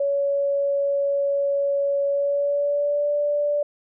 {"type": "tone with pitch glide", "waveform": "sine", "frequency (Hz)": [562, 584.2], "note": ["C#5", "D5"], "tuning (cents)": [24, -9], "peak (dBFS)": -19, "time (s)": [0, 3.63], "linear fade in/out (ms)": 5, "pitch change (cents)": 67, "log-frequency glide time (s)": [2.06, 3.1], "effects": []}